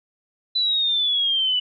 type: exponential sweep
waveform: sine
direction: down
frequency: 4007 to 2952 Hz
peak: -18 dBFS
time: 0.55-1.6 s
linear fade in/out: 10 ms
effects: none